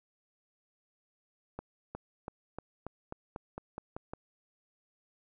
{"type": "accelerating click train", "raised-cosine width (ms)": 1, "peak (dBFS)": -25, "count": 11, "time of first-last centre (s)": [1.59, 4.135], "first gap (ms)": 360, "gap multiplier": 0.92, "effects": []}